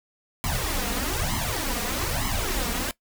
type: noise with flanger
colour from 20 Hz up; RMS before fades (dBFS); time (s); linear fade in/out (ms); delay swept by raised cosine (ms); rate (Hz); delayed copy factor
pink; -27; 0.44-2.91; 0; 0.97 to 4.27; 1.1; +0.95
effects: noise-tail reverb RT60 0.1 s tail -19 dB re dry